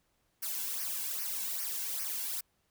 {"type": "noise with flanger", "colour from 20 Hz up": "blue", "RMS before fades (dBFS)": -36, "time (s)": [0.42, 2.41], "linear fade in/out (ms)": 10, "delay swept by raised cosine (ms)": [0.26, 1.66], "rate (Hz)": 2.5, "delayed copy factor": -0.85, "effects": ["pink hiss -75 dBFS RMS until 2.7 s"]}